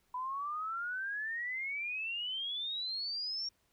sine exponential sweep, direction up, 987.8 to 5588 Hz, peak -35 dBFS, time 0.14-3.49 s, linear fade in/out 5 ms, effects pink hiss -74 dBFS RMS until 3.72 s

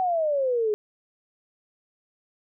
sine exponential sweep, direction down, 761 to 412.8 Hz, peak -21 dBFS, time 0-0.74 s, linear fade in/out 0 ms, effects none

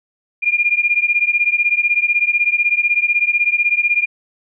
sine beating tone pair, 2406 / 2422 Hz, D7 / D#7, +41 / -47 cents, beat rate 16 Hz, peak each -16 dBFS, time 0.42-4.06 s, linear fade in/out 20 ms, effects none

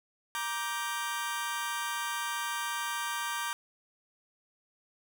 sawtooth chord, G minor, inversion first, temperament just, 940.8 / 1176 / 1568 Hz, Bb5 / D6 / G6, +16 / +2 / 0 cents, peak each -33 dBFS, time 0.35-3.53 s, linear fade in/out 0 ms, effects none

